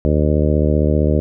harmonic tone, 75.4 Hz, D2, 46 cents sharp, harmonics 1 / 2 / 3 / 4 / 5 / 6 / 7 / 8, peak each -16 / -19 / -21 / -22 / -23 / -24 / -24 / -25 dBFS, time 0.05-1.2 s, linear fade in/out 0 ms, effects none

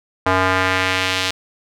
square tone with band-pass filter sweep, 93.3 Hz, F#2, 15 cents sharp, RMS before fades -18 dBFS, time 0.26-1.31 s, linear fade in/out 5 ms, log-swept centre 1100 to 3700 Hz, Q 1.2, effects none

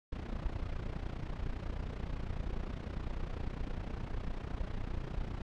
brown noise with amplitude modulation, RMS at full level -35 dBFS, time 0.12-5.42 s, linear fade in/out 5 ms, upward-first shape sine, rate 29.9 Hz, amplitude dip 75%, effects low-pass 4000 Hz 12 dB/octave

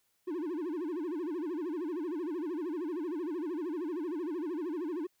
triangle tone with vibrato, 328.3 Hz, E4, 7 cents flat, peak -31 dBFS, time 0.27-5.07 s, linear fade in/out 10 ms, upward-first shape sine, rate 13 Hz, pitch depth 210 cents each way, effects white hiss -75 dBFS RMS until 5.2 s

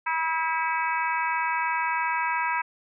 harmonic tone with a mistuned harmonic, 323 Hz, E4, 35 cents flat, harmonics 3 / 4 / 5 / 6 / 7 / 8, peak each -26 / -33 / -31 / -35 / -33 / -36 dBFS, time 0.06-2.62 s, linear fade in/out 10 ms, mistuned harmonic 6, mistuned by +29 cents, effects none

